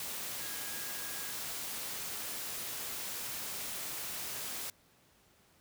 sine tone in noise, 1642 Hz, G#6, 20 cents flat, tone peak -50 dBFS, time 0.4-1.32 s, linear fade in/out 2 ms, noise white, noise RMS -40 dBFS, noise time 0-4.7 s, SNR -13 dB, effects pink hiss -66 dBFS RMS until 5.6 s + high-pass 60 Hz 12 dB/octave

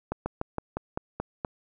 slowing click train, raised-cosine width 1 ms, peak -15 dBFS, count 8, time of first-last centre 0.12-1.448 s, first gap 140 ms, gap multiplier 1.1, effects none

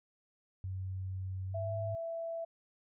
sine tone with pitch glide, 94.2 to 103.32 Hz, F#2 to G#2, +32 to -8 cents, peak -36 dBFS, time 0.64-1.95 s, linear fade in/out 0 ms, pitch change +160 cents, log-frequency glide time 1.47-1.74 s
sine tone, 664 Hz, E5, 12 cents sharp, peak -36 dBFS, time 1.54-2.45 s, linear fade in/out 10 ms
effects none

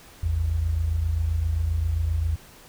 sine tone pair together, 54.43 / 82 Hz, A1 / E2, -18 / -9 cents, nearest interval perfect fifth, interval 709 cents, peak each -28 / -22 dBFS, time 0.23-2.36 s, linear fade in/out 5 ms, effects pink hiss -49 dBFS RMS until 2.68 s

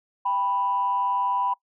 sine tone pair together, 792.5 / 987.8 Hz, G5 / B5, +19 / 0 cents, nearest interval major third, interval 381 cents, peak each -28 / -22 dBFS, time 0.25-1.54 s, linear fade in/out 10 ms, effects noise-tail reverb RT60 0.1 s tail -22 dB re dry + tanh soft clip ceiling -14 dBFS

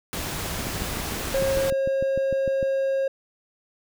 pink noise, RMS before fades -30 dBFS, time 0.13-1.7 s, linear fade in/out 0 ms
click train, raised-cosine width 3 ms, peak -19 dBFS, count 14, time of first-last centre 0.67-2.628 s, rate 6.64 Hz
triangle tone, 540 Hz, C#5, 45 cents flat, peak -19 dBFS, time 1.34-3.08 s, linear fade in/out 5 ms
effects none

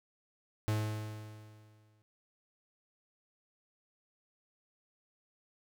45% pulse tone with exponential decay, 107.3 Hz, A2, 43 cents flat, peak -28 dBFS, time 0.68-2.02 s, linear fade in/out 0 ms, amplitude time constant 290 ms, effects none

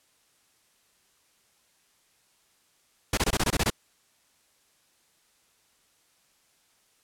pink noise bursts, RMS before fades -24 dBFS, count 9, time 3.13-3.702 s, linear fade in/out 5 ms, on 44 ms, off 22 ms, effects white hiss -66 dBFS RMS until 7.03 s + low-pass 11000 Hz 12 dB/octave

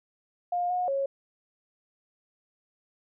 sine tone with pitch steps, 708 / 723 / 549 Hz, F5 / F#5 / C#5, +23 / -40 / -17 cents, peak -25 dBFS, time 0.52-1.06 s, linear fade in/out 5 ms, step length 180 ms, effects none

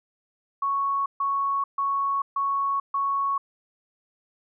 sine tone bursts, 1108.7 Hz, C#6, in tune, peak -22 dBFS, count 5, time 0.62-3.38 s, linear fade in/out 5 ms, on 440 ms, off 140 ms, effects none

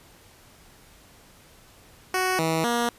10% pulse tone with pitch steps, 371.4 / 161.7 / 237.4 Hz, F#4 / E3 / A#3, +7 / -33 / +32 cents, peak -14 dBFS, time 2.14-2.89 s, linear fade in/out 2 ms, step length 250 ms, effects pink hiss -53 dBFS RMS until 2.98 s + resampled to 32000 Hz

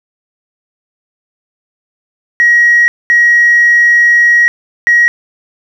sine tone bursts at uneven times, 1900 Hz, A#6, 33 cents sharp, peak -3 dBFS, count 3, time 2.4-2.88 / 3.1-4.48 / 4.87-5.08 s, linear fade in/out 0 ms, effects tanh soft clip ceiling 0 dBFS + 7-bit

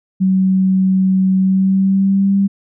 sine tone with pitch glide, 188.9 to 197.26 Hz, F#3 to G3, +36 to +11 cents, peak -10 dBFS, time 0.2-2.48 s, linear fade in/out 20 ms, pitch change +75 cents, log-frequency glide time 1.38-2.37 s, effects none

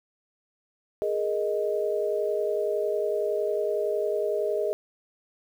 sine chord, Ab suspended second, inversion none, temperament equal, 415.3 / 466.2 / 622.3 Hz, Ab4 / Bb4 / Eb5, 0 / 0 / 0 cents, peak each -27 / -31 / -28 dBFS, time 1.02-4.73 s, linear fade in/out 0 ms, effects 9-bit

